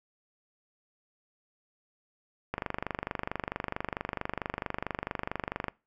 click train, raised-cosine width 0.5 ms, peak -16 dBFS, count 78, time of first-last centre 2.54-5.683 s, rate 24.5 Hz, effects noise-tail reverb RT60 0.3 s tail -23 dB re dry

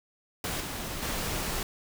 pink noise with level steps, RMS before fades -32 / -36 / -32 dBFS, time 0.44-1.63 s, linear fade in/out 2 ms, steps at 0.6 / 1.02 s, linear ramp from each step 10 ms, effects none

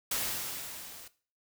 white noise with level ramp, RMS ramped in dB -31 to -49 dBFS, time 0.11-1.08 s, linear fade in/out 5 ms, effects noise-tail reverb RT60 0.4 s tail -17 dB re dry

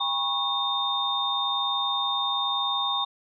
sine tone cluster, 804 / 977 / 1098 / 3650 Hz, G5 / B5 / C#6 / A#7, +44 / -19 / -17 / -37 cents, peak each -32 / -33 / -30 / -26 dBFS, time 0-3.05 s, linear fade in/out 10 ms, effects none

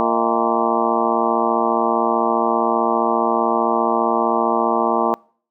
harmonic tone with a mistuned harmonic, 115.2 Hz, A#2, 20 cents flat, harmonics 2 / 3 / 4 / 5 / 6 / 7 / 8 / 9 / 10, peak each -24 / -24 / -24 / -24 / -24 / -24 / -24 / -24 / -24 dBFS, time 0-5.14 s, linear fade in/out 0 ms, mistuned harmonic 5, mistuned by +120 cents, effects noise-tail reverb RT60 0.5 s tail -26 dB re dry

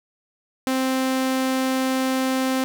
sawtooth tone, 261.6 Hz, C4, in tune, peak -16 dBFS, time 0.67-2.64 s, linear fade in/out 0 ms, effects none

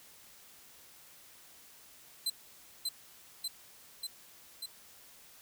sawtooth tone with echo, 4064 Hz, B7, 49 cents sharp, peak -27 dBFS, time 2.26-2.3 s, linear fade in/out 5 ms, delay 590 ms, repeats 4, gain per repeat -2 dB, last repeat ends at 4.66 s, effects white hiss -57 dBFS RMS until 5.41 s

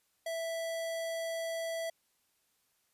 square tone, 659.3 Hz, E5, in tune, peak -35 dBFS, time 0.26-1.9 s, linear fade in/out 5 ms, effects white hiss -75 dBFS RMS until 2.93 s + resampled to 32000 Hz

